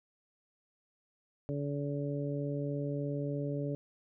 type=harmonic tone; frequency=143.2 Hz; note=D3; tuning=43 cents flat; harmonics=1 / 2 / 3 / 4; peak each=-35 / -38 / -40 / -41 dBFS; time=1.49-3.75 s; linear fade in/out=0 ms; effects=none